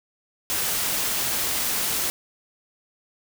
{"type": "noise", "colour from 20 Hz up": "white", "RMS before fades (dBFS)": -25, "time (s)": [0.5, 2.1], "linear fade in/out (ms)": 0, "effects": []}